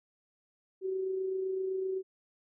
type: tone with amplitude modulation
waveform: sine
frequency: 379 Hz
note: F#4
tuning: 42 cents sharp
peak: -29 dBFS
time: 0.81-2.03 s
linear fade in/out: 50 ms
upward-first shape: sine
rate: 27.8 Hz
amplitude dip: 35%
effects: none